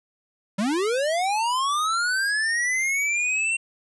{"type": "linear sweep", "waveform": "square", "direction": "up", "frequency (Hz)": [185, 2737], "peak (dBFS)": -22, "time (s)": [0.58, 3.57], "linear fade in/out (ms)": 10, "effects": ["resampled to 24000 Hz"]}